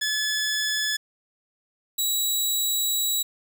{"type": "tone pair in turn", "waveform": "15% pulse", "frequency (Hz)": [1717, 3890], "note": ["A6", "B7"], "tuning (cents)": [-43, -27], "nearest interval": "octave + major second", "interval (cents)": 1416, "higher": "second", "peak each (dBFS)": [-17, -15], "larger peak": "second", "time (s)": [[0.01, 0.97], [1.98, 3.23]], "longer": "second", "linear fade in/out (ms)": 10, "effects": ["9-bit"]}